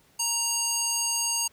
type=tone with band-pass filter; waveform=square; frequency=932.3 Hz; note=A#5; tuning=in tune; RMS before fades=-27 dBFS; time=0.19-1.48 s; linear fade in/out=10 ms; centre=7500 Hz; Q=2.3; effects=pink hiss -61 dBFS RMS until 1.52 s + high-pass 60 Hz 12 dB/octave